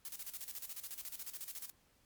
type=noise with tremolo; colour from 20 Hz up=blue; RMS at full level=-44 dBFS; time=0.05-1.7 s; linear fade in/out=0 ms; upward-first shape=square; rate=14 Hz; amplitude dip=75%; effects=pink hiss -71 dBFS RMS until 2.05 s + MP3 96 kbps